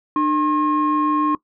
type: tone pair together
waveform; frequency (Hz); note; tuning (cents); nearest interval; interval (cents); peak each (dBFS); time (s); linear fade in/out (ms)
sine; 301.1 / 1073; D4 / C6; +43 / +43; octave + minor seventh; 2200; -17; 0.16-1.35; 2
effects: noise-tail reverb RT60 0.1 s tail -20 dB re dry + tanh soft clip ceiling -11 dBFS